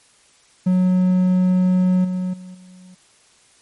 triangle tone with level steps, 183.4 Hz, F#3, 15 cents flat, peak -11 / -18 / -32 / -39 dBFS, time 0.66-2.95 s, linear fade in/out 10 ms, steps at 2.04 / 2.33 / 2.54 s, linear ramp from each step 10 ms, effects white hiss -54 dBFS RMS until 3.61 s + MP3 48 kbps

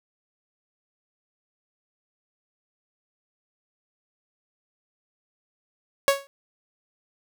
sawtooth tone with exponential decay, 554.4 Hz, C#5, in tune, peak -9 dBFS, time 6.08-6.27 s, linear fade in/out 0 ms, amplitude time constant 40 ms, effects none

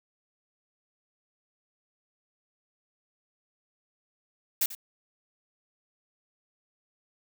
blue noise with echo, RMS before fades -25 dBFS, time 4.61-4.66 s, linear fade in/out 5 ms, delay 91 ms, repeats 1, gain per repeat -15 dB, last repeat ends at 4.751 s, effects none

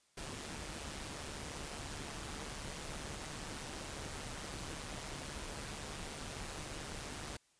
pink noise with amplitude modulation, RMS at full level -42 dBFS, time 0.17-7.37 s, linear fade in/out 5 ms, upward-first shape sine, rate 147 Hz, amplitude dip 55%, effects white hiss -72 dBFS RMS until 7.59 s + resampled to 22050 Hz

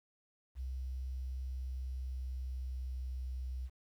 sine tone with pitch glide, 64.5 to 63.72 Hz, C2 to C2, -24 to -45 cents, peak -37 dBFS, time 0.55-3.7 s, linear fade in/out 50 ms, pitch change -21 cents, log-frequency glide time 1.48-3.15 s, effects 11-bit

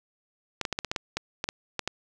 clicks, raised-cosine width 0.2 ms, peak -11 dBFS, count 12, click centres 0.613 / 0.652 / 0.727 / 0.789 / 0.847 / 0.915 / 0.962 / 1.17 / 1.441 / 1.489 / 1.793 / 1.876 s, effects none

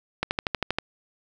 click train, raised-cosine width 0.3 ms, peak -8 dBFS, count 8, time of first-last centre 0.23-0.786 s, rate 12.6 Hz, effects none

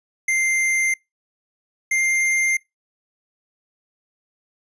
square tone pair in turn, 2093 / 2103 Hz, C7 / C7, 0 / +8 cents, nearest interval unison, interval 8 cents, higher second, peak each -18 dBFS, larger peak neither, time 0.28-0.94 / 1.91-2.57 s, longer neither, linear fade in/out 5 ms, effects noise-tail reverb RT60 0.2 s tail -25 dB re dry + resampled to 24000 Hz

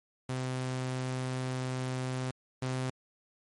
sawtooth tone pair in turn, 128.7 / 129.24 Hz, C3 / C3, -28 / -21 cents, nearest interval unison, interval 7 cents, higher second, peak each -28 / -27 dBFS, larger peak second, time 0.29-2.31 / 2.62-2.9 s, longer first, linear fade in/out 5 ms, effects MP3 48 kbps

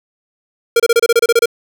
square tone bursts, 466.2 Hz, A#4, in tune, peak -8 dBFS, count 11, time 0.76-1.458 s, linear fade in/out 5 ms, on 38 ms, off 28 ms, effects none

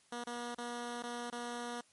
10% pulse tone with dropouts, 240 Hz, B3, 49 cents flat, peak -31 dBFS, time 0.12-1.81 s, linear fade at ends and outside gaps 5 ms, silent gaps 0.24-0.269 / 0.548-0.582 / 1.025-1.035 / 1.302-1.324 s, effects white hiss -68 dBFS RMS until 1.92 s + MP3 48 kbps

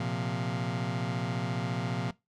sawtooth chord, Bb suspended second, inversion none, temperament just, 116.54 / 131.11 / 174.81 Hz, Bb2 / C3 / F3, 0 / +4 / +2 cents, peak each -30 dBFS, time 0-2.11 s, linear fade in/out 5 ms, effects noise-tail reverb RT60 0.2 s tail -20 dB re dry + low-pass 5000 Hz 12 dB/octave

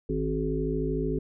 harmonic tone with a mistuned harmonic, 53.3 Hz, G#1, 46 cents sharp, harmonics 1 / 3 / 5 / 7 / 8, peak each -32 / -32 / -32 / -32 / -32 dBFS, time 0.09-1.19 s, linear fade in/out 5 ms, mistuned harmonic 3, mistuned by -34 cents, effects none

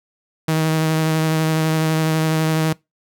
sawtooth tone with vibrato, 158.5 Hz, D#3, 32 cents sharp, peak -12 dBFS, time 0.48-2.73 s, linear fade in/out 5 ms, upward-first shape sine, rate 12 Hz, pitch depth 14 cents each way, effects noise-tail reverb RT60 0.2 s tail -23 dB re dry

